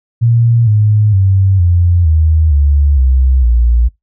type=tone with pitch steps; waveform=sine; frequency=117 / 106.06 / 96.14 / 87.15 / 79 / 71.61 / 64.91 / 58.84 Hz; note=A#2 / G#2 / G2 / F2 / D#2 / D2 / C2 / A#1; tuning=+7 / +37 / -33 / -3 / +27 / -43 / -13 / +17 cents; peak=-6 dBFS; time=0.21-3.89 s; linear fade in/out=20 ms; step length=460 ms; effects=noise-tail reverb RT60 0.2 s tail -25 dB re dry